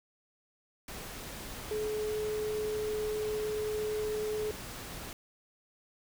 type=tone in noise; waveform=sine; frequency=426.9 Hz; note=G#4; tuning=48 cents sharp; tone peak=-31 dBFS; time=1.71-4.51 s; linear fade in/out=2 ms; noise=pink; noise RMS=-43 dBFS; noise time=0.88-5.13 s; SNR=+9 dB; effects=none